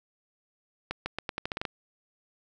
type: accelerating click train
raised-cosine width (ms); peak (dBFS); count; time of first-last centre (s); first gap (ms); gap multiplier
0.3; -15; 10; 0.91-1.652; 150; 0.84
effects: none